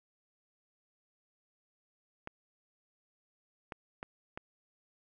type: clicks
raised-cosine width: 0.5 ms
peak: -25 dBFS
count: 4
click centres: 2.274 / 3.722 / 4.029 / 4.375 s
effects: none